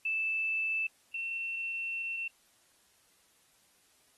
sine tone pair in turn, 2637 / 2700 Hz, E7 / E7, 0 / +41 cents, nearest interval unison, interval 41 cents, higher second, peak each -29 / -33 dBFS, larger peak first, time 0.05-0.87 / 1.14-2.28 s, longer second, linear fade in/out 5 ms, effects white hiss -67 dBFS RMS until 4.17 s + AAC 32 kbps

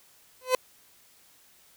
30% pulse tone with exponential growth, 510 Hz, C5, 44 cents flat, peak -14 dBFS, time 0.41-0.55 s, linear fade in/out 2 ms, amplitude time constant 29 ms, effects white hiss -59 dBFS RMS until 1.76 s

